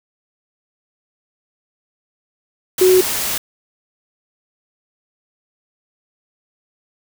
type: tone in noise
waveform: sine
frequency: 370 Hz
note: F#4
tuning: in tune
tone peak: -8 dBFS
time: 2.81-3.01 s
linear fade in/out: 5 ms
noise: white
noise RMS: -21 dBFS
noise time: 2.78-3.38 s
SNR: +10 dB
effects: none